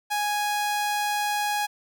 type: tone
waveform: sawtooth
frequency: 830 Hz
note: G#5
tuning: 1 cent flat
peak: -20 dBFS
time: 0.1-1.67 s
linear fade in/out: 20 ms
effects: none